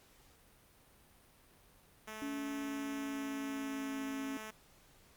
5% pulse tone, 217.2 Hz, A3, 22 cents flat, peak -33 dBFS, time 2.07-4.51 s, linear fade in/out 10 ms
sine tone with pitch glide, 281.6 to 272.6 Hz, C#4 to C#4, +27 to -29 cents, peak -38 dBFS, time 2.22-4.37 s, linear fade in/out 0 ms, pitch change -56 cents, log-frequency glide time 2.46-4.04 s
effects pink hiss -64 dBFS RMS until 5.16 s + Opus 48 kbps

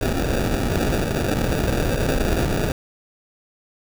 pink noise with sample-and-hold, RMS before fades -21 dBFS, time 0.01-2.72 s, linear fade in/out 2 ms, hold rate 1050 Hz, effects none

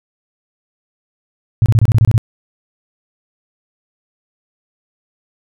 sine tone bursts, 111.4 Hz, A2, 22 cents sharp, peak -6 dBFS, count 9, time 1.62-2.179 s, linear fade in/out 0 ms, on 39 ms, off 26 ms, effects none

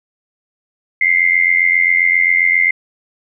sine tone with amplitude modulation, 2093 Hz, C7, in tune, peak -6 dBFS, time 1.01-2.71 s, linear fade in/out 5 ms, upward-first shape sine, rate 87.5 Hz, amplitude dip 85%, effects none

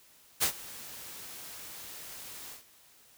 white noise with ADSR envelope, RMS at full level -25 dBFS, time 0.4-2.64 s, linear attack 30 ms, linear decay 89 ms, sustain -20 dB, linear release 130 ms, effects white hiss -60 dBFS RMS until 3.17 s

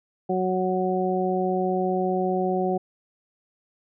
harmonic tone, 185 Hz, F#3, in tune, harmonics 1 / 2 / 3 / 4, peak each -27 / -25 / -30 / -27 dBFS, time 0.29-2.78 s, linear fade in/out 10 ms, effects none

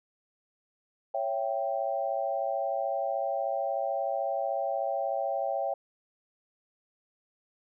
sine chord, C# diminished, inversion none, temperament equal with one note detuned, 554.4 / 667.7 / 784 Hz, C#5 / E5 / G5, 0 / +22 / 0 cents, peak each -32 dBFS, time 1.14-5.74 s, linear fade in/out 5 ms, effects none

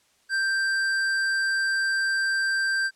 sine tone with tanh clipping, 1572 Hz, G6, 4 cents sharp, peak -24 dBFS, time 0.29-2.91 s, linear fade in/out 50 ms, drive 15 dB, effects white hiss -64 dBFS RMS until 2.95 s + low-pass 9000 Hz 12 dB/octave

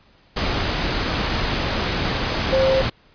sine tone in noise, 530 Hz, C5, 22 cents sharp, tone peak -15 dBFS, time 2.52-2.82 s, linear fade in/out 10 ms, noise pink, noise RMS -22 dBFS, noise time 0.36-2.9 s, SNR +4 dB, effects pink hiss -55 dBFS RMS until 3.14 s + resampled to 11025 Hz

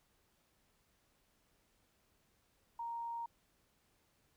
sine tone, 932.3 Hz, A#5, in tune, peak -39 dBFS, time 2.79-3.26 s, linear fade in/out 5 ms, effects pink hiss -75 dBFS RMS until 4.36 s

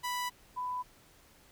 sawtooth / sine tone pair in turn, 987.8 / 996.4 Hz, B5 / B5, 0 / +15 cents, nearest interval unison, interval 15 cents, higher second, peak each -29 / -33 dBFS, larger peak first, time 0.03-0.3 / 0.56-0.83 s, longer neither, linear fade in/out 20 ms, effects pink hiss -61 dBFS RMS until 1.51 s

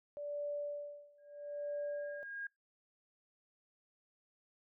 sine tone with tremolo, 582 Hz, D5, 16 cents flat, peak -36 dBFS, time 0.17-2.23 s, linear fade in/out 0 ms, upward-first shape sine, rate 0.76 Hz, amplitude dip 95%
sine tone with exponential growth, 1626 Hz, G#6, 37 cents flat, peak -38 dBFS, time 1.18-2.47 s, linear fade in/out 5 ms, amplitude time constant 280 ms
effects noise-tail reverb RT60 0.2 s tail -25 dB re dry

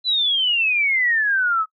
sine exponential sweep, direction down, 4052 to 1262 Hz, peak -16 dBFS, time 0.04-1.66 s, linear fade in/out 50 ms, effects noise-tail reverb RT60 0.1 s tail -22 dB re dry

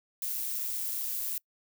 violet noise with amplitude modulation, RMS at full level -32 dBFS, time 0.22-1.38 s, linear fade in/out 2 ms, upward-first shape sine, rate 123 Hz, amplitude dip 35%, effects noise-tail reverb RT60 0.1 s tail -26 dB re dry

